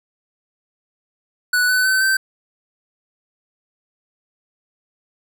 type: tone with pitch steps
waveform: square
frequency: 1480 / 1503.3 / 1526.9 / 1550.9 Hz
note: F#6 / F#6 / G6 / G6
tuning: 0 / +27 / -46 / -19 cents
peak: -15 dBFS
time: 1.53-2.17 s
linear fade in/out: 5 ms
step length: 160 ms
effects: none